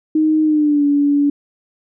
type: tone with pitch glide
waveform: sine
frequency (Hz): 311.1 to 286.9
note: D#4 to D4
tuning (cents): 0 to -40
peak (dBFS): -11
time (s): 0.15-1.3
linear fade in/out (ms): 5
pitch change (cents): -140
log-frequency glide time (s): 0.43-0.85
effects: none